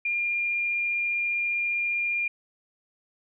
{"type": "tone", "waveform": "sine", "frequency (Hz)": 2405, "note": "D7", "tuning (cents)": 41, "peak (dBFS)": -24, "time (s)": [0.05, 2.28], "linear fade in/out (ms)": 5, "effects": []}